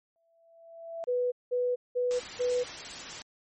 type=tone with exponential growth; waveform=sine; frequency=665 Hz; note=E5; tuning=15 cents sharp; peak=-32 dBFS; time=0.16-1.04 s; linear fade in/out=0 ms; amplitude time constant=190 ms
type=tone bursts; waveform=sine; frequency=493.9 Hz; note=B4; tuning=in tune; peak=-25 dBFS; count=4; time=1.07-2.64 s; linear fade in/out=20 ms; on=250 ms; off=190 ms
type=noise; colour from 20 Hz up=white; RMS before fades=-40 dBFS; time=2.11-3.22 s; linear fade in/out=0 ms
effects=MP3 32 kbps